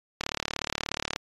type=click train; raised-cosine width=0.2 ms; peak=-10 dBFS; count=36; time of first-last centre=0.21-1.161 s; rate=36.8 Hz; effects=AAC 32 kbps